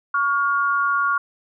sine tone pair together, 1123 / 1414.9 Hz, C#6 / F6, +22 / +22 cents, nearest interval major third, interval 400 cents, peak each -20 dBFS, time 0.14-1.18 s, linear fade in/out 5 ms, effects none

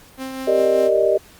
sawtooth tone with tremolo, 263.5 Hz, C4, 12 cents sharp, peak -22 dBFS, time 0.17-0.91 s, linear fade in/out 50 ms, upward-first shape triangle, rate 5.1 Hz, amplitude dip 35%
sine chord, Eb major seventh, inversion first, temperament equal, 392 / 466.2 / 587.3 / 622.3 Hz, G4 / Bb4 / D5 / Eb5, 0 / 0 / 0 / 0 cents, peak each -19 / -21 / -21 / -17 dBFS, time 0.47-1.18 s, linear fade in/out 10 ms
effects pink hiss -47 dBFS RMS until 1.39 s + Opus 48 kbps

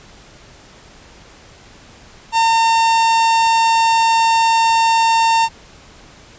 45% pulse tone, 909 Hz, A#5, 44 cents flat, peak -11 dBFS, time 2.32-5.49 s, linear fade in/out 50 ms, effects pink hiss -43 dBFS RMS until 6.38 s + resampled to 16000 Hz

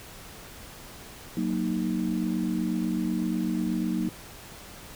sine chord, D# minor, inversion first, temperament equal, 185 / 233.1 / 311.1 Hz, F#3 / A#3 / D#4, 0 / 0 / 0 cents, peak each -29 / -29 / -30 dBFS, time 1.37-4.09 s, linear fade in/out 2 ms, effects pink hiss -45 dBFS RMS until 4.95 s

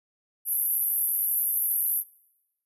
white band-pass noise, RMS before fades -26 dBFS, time 0.45-2.04 s, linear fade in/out 50 ms, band 11000 to 13000 Hz, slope 96 dB/octave, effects noise-tail reverb RT60 1.0 s tail -24 dB re dry + resampled to 32000 Hz

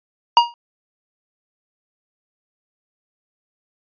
square tone with exponential decay, 947 Hz, A#5, 27 cents sharp, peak -5 dBFS, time 0.37-0.54 s, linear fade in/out 1 ms, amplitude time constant 35 ms, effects resampled to 11025 Hz

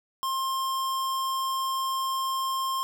square tone, 1061 Hz, C6, 24 cents sharp, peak -27 dBFS, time 0.23-2.83 s, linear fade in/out 0 ms, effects none

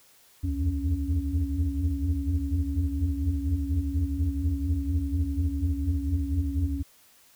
sine tone cluster, 68.8 / 80.7 / 84.9 / 89.1 / 278.6 Hz, C#2 / E2 / F2 / F2 / C#4, -12 / -36 / -48 / +35 / +9 cents, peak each -29 / -28 / -30 / -37 / -31 dBFS, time 0.43-6.83 s, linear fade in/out 20 ms, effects tanh soft clip ceiling -15 dBFS + white hiss -58 dBFS RMS until 7.35 s

